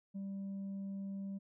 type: tone with tanh clipping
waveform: sine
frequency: 196 Hz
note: G3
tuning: in tune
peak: -40 dBFS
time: 0.14-1.39 s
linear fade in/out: 20 ms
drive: 2 dB
effects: none